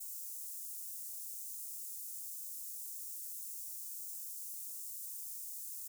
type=high-pass noise; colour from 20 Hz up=white; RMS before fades=-45 dBFS; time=0-5.88 s; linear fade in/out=10 ms; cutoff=7000 Hz; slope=24 dB/octave; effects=none